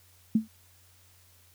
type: tone with exponential decay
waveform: sine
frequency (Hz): 220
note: A3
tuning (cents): 0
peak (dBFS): -16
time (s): 0.35-0.48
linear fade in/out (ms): 5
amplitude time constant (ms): 27
effects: added 90 Hz sine -61 dBFS peak until 1.54 s + white hiss -61 dBFS RMS until 1.54 s